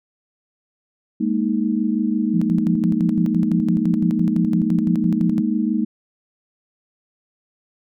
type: chord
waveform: sine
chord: Ab suspended second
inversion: none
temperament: just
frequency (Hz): 207.7 / 233.6 / 311.5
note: Ab3 / Bb3 / Eb4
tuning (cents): 0 / +4 / +2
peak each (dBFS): -21 / -21 / -23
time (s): 1.2-5.85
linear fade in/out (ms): 10
type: tone with tremolo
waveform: sine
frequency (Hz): 174.61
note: F3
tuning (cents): 0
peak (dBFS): -17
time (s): 2.33-5.41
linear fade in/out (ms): 20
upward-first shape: square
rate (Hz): 5.9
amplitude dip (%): 70
effects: none